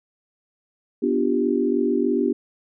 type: chord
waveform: sine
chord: G dominant seventh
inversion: first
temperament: equal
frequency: 246.9 / 293.7 / 349.2 / 392 Hz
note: B3 / D4 / F4 / G4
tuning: 0 / 0 / 0 / 0 cents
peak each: -23 / -24 / -25 / -23 dBFS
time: 1.02-2.33 s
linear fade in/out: 10 ms
effects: none